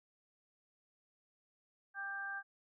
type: harmonic tone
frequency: 395.4 Hz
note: G4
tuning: 15 cents sharp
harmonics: 2 / 3 / 4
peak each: -48 / -51 / -40 dBFS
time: 1.94-2.43 s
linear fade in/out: 50 ms
effects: none